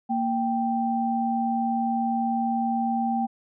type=tone pair together; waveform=sine; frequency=232.3 / 784 Hz; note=A#3 / G5; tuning=-6 / 0 cents; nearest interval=octave + major sixth; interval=2106 cents; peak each=-25 dBFS; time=0.09-3.27 s; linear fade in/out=20 ms; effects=none